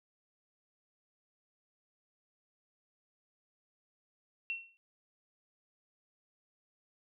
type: tone with exponential decay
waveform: sine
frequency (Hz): 2718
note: F7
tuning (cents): -48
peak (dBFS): -31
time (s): 4.5-4.77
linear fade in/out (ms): 0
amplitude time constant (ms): 58
effects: none